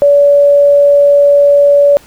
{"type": "tone", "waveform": "sine", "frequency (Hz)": 572, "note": "D5", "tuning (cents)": -46, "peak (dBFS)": -3, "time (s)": [0.02, 1.97], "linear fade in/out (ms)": 0, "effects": ["pink hiss -41 dBFS RMS until 2.06 s"]}